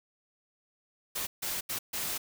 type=noise bursts at uneven times; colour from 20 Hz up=white; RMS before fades=-34 dBFS; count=4; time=1.15-1.27 / 1.42-1.61 / 1.69-1.79 / 1.93-2.18 s; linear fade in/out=10 ms; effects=none